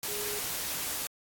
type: tone in noise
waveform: sine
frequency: 414.7 Hz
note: G#4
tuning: 3 cents flat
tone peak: -38 dBFS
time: 0.08-0.39 s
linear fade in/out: 2 ms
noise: white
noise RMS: -34 dBFS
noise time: 0.03-1.07 s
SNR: -7 dB
effects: AAC 64 kbps